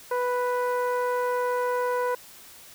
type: tone with low-pass filter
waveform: 15% pulse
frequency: 493.9 Hz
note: B4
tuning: in tune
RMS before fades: -26 dBFS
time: 0.11-2.15 s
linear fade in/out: 5 ms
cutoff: 1000 Hz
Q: 0.84
effects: white hiss -48 dBFS RMS until 2.74 s